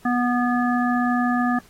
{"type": "harmonic tone", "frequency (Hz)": 244.5, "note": "B3", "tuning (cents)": -17, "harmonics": [1, 3, 5, 7], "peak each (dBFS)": [-20, -25, -27, -28], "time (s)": [0.05, 1.59], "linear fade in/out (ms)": 5, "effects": ["pink hiss -53 dBFS RMS until 1.69 s", "AAC 48 kbps"]}